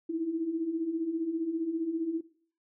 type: beating tone pair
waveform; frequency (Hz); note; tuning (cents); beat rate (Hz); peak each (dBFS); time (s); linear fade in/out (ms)
sine; 314.4 / 329.4; D#4 / E4; +18 / -1; 15; -36 / -30; 0.09-2.21; 10
effects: noise-tail reverb RT60 0.5 s tail -19 dB re dry